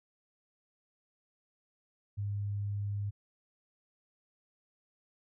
sine tone, 101.7 Hz, G#2, 36 cents flat, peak -32 dBFS, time 2.17-3.11 s, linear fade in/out 20 ms, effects none

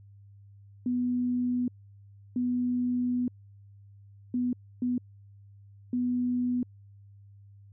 sine tone bursts at uneven times, 246.9 Hz, B3, in tune, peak -25 dBFS, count 5, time 0.86-1.68 / 2.36-3.28 / 4.34-4.53 / 4.82-4.98 / 5.93-6.63 s, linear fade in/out 2 ms, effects added 100 Hz sine -50 dBFS peak until 7.72 s

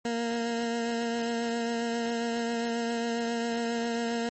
20% pulse tone with vibrato, 233.1 Hz, A#3, in tune, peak -23 dBFS, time 0.05-4.29 s, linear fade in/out 2 ms, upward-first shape triangle, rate 7.4 Hz, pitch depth 21 cents each way, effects MP3 32 kbps

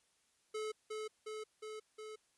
square tone with echo, 431.6 Hz, A4, 33 cents flat, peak -39 dBFS, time 0.54-0.72 s, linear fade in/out 10 ms, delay 360 ms, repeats 4, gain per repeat -2 dB, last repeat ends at 2.16 s, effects white hiss -75 dBFS RMS until 2.37 s + resampled to 24000 Hz

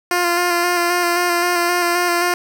10% pulse tone with vibrato, 350 Hz, F4, 4 cents sharp, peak -7 dBFS, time 0.11-2.34 s, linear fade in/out 2 ms, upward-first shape square, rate 3.8 Hz, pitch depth 19 cents each way, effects none

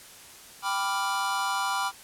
square chord, G dominant seventh, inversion none, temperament equal, 784 / 987.8 / 1174.7 / 1396.9 Hz, G5 / B5 / D6 / F6, 0 / 0 / 0 / 0 cents, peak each -33 / -31 / -33 / -33 dBFS, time 0.62-1.92 s, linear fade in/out 50 ms, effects white hiss -48 dBFS RMS until 2.03 s + low-pass 12000 Hz 12 dB/octave

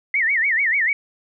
sine tone with vibrato, 2009 Hz, B6, 29 cents sharp, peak -16 dBFS, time 0.14-0.93 s, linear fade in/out 2 ms, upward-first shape sine, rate 6.8 Hz, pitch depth 220 cents each way, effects none

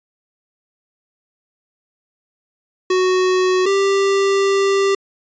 square tone pair in turn, 370 / 393.5 Hz, F#4 / G4, 0 / +7 cents, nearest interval minor second, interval 107 cents, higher second, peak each -14 dBFS, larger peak neither, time 2.9-3.66 / 3.66-4.95 s, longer second, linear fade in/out 5 ms, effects resampled to 16000 Hz

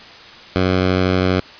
10% pulse tone, 92.5 Hz, F#2, in tune, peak -6 dBFS, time 0.56-1.4 s, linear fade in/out 0 ms, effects white hiss -39 dBFS RMS until 1.59 s + resampled to 11025 Hz

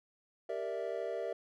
triangle chord, E half-diminished seventh, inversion first, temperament equal, 392 / 466.2 / 587.3 / 659.3 Hz, G4 / Bb4 / D5 / E5, 0 / 0 / 0 / 0 cents, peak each -40 / -38 / -39 / -38 dBFS, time 0.49-1.33 s, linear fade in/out 5 ms, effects none

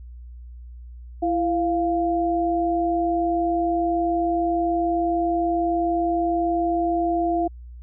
sine tone pair together, 334.8 / 696 Hz, E4 / F5, +27 / -6 cents, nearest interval octave + minor second, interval 1267 cents, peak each -22 dBFS, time 1.22-7.48 s, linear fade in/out 10 ms, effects added 60 Hz sine -37 dBFS peak until 7.82 s

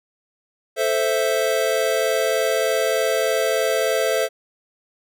square chord, A minor, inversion none, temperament equal, 440 / 523.3 / 659.3 Hz, A4 / C5 / E5, 0 / 0 / 0 cents, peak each -24 / -23 / -23 dBFS, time 0.76-4.29 s, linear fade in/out 50 ms, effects none

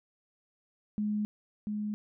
sine tone pair in turn, 210 / 210 Hz, G#3 / G#3, +19 / +19 cents, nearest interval unison, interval 0 cents, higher neither, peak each -28 / -31 dBFS, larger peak first, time 0.98-1.25 / 1.67-1.94 s, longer neither, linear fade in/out 0 ms, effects none

